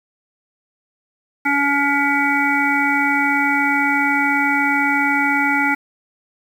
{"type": "harmonic tone", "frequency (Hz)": 283, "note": "C#4", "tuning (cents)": 36, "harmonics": [1, 3, 5, 7, 8], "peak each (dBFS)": [-21, -21, -21, -21, -21], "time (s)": [1.45, 5.75], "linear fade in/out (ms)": 10, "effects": ["7-bit"]}